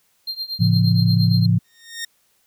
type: tone with tremolo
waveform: triangle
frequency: 4186 Hz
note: C8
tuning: in tune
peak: -21 dBFS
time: 0.27-1.46 s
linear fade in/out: 5 ms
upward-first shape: triangle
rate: 8.6 Hz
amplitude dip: 95%
type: chord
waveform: sine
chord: A augmented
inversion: none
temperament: just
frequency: 110 / 137.5 / 171.88 Hz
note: A2 / C#3 / E#3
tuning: 0 / -14 / -27 cents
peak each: -16 / -21 / -17 dBFS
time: 0.59-1.59 s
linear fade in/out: 20 ms
type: tone with exponential growth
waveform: 15% pulse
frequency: 1845 Hz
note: A#6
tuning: 18 cents flat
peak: -18 dBFS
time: 1.64-2.05 s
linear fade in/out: 5 ms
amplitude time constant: 87 ms
effects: white hiss -63 dBFS RMS until 2.46 s